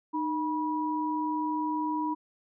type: tone pair together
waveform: sine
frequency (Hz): 306.6 / 971.5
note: D#4 / B5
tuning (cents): -25 / -29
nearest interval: octave + minor sixth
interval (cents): 1996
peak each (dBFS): -30 / -30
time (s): 0.13-2.15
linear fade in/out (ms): 20
effects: none